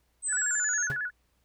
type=linear sweep; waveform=sine; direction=down; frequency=8250 to 6272 Hz; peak=-27 dBFS; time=0.22-0.89 s; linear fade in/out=50 ms
type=tone with vibrato; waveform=sine; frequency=1583 Hz; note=G6; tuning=17 cents sharp; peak=-29 dBFS; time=0.28-1.11 s; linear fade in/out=50 ms; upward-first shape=square; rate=11 Hz; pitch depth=130 cents each way
type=tone with exponential decay; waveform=45% pulse; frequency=138 Hz; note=C#3; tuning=7 cents flat; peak=-28 dBFS; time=0.9-1.01 s; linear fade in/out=0 ms; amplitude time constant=22 ms
effects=added 60 Hz sine -70 dBFS peak until 1.44 s + pink hiss -73 dBFS RMS until 1.44 s